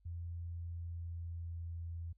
sine tone with pitch glide, 85.3 to 84.13 Hz, F2 to E2, -40 to +36 cents, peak -40 dBFS, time 0.05-2.13 s, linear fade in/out 10 ms, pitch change -24 cents, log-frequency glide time 0.4-1.83 s, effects added 50 Hz sine -67 dBFS peak until 2.17 s

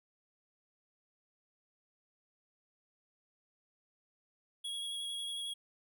square tone with vibrato, 3322 Hz, G#7, in tune, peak -38 dBFS, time 4.64-5.54 s, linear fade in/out 10 ms, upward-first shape sine, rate 11 Hz, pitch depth 13 cents each way, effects none

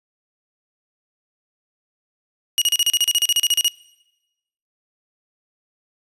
sawtooth tone bursts, 2882 Hz, F#7, 46 cents flat, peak -11 dBFS, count 16, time 2.58-3.681 s, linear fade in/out 0 ms, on 36 ms, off 35 ms, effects noise-tail reverb RT60 1.0 s tail -24 dB re dry + resampled to 32000 Hz

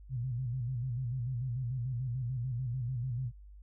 sine tone with vibrato, 124.5 Hz, B2, 14 cents sharp, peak -32 dBFS, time 0.09-3.32 s, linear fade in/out 50 ms, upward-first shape square, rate 6.8 Hz, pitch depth 88 cents each way, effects added 50 Hz sine -49 dBFS peak until 3.62 s

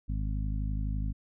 harmonic tone, 51.91 Hz, G#1, in tune, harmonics 1 / 2 / 3 / 4 / 5, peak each -30 / -36 / -40 / -42 / -44 dBFS, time 0.08-1.13 s, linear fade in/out 20 ms, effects none

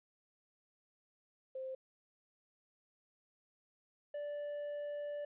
sine / triangle tone pair in turn, 524 / 584.4 Hz, C5 / D5, +2 / -9 cents, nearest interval major second, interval 189 cents, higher second, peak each -40 / -37 dBFS, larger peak second, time 1.55-1.75 / 4.14-5.25 s, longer second, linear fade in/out 5 ms, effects resampled to 8000 Hz + 13-bit

